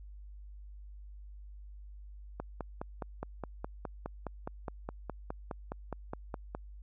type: click train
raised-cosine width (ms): 1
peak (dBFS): -23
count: 21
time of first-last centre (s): 2.4-6.549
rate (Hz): 4.82
effects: added 50 Hz sine -46 dBFS peak until 6.82 s